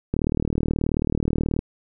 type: click train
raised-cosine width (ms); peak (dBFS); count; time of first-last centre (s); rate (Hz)
3; -9; 57; 0.14-1.591; 38.6
effects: none